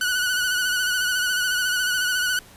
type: tone with vibrato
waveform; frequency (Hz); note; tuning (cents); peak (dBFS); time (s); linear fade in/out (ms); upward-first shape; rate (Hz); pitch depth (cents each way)
sawtooth; 1480; F#6; 0; -17; 0.01-2.39; 2; sine; 14; 41
effects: pink hiss -48 dBFS RMS until 2.56 s + resampled to 32000 Hz